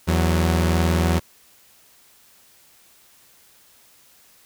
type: tone pair together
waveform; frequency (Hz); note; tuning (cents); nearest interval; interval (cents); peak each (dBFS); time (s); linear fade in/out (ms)
sawtooth; 82.41 / 184.56; E2 / F#3; 0 / -4; octave + major second; 1396; -14 / -19; 0.07-1.2; 20
effects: white hiss -54 dBFS RMS until 4.45 s